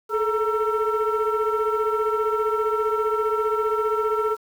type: tone cluster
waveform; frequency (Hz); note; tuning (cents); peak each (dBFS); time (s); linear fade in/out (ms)
sine; 427.7 / 442.8 / 935 / 1340; A4 / A4 / A#5 / E6; -49 / +11 / +5 / +28; -22 / -26 / -29 / -24; 0.09-4.37; 50
effects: tanh soft clip ceiling -14 dBFS + 8-bit